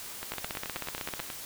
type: two click trains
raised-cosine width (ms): 0.3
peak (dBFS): -17 / -20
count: 15 / 11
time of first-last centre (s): 0.32-1.201 / 0.23-1.302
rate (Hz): 15.9 / 9.33
effects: white hiss -42 dBFS RMS until 1.45 s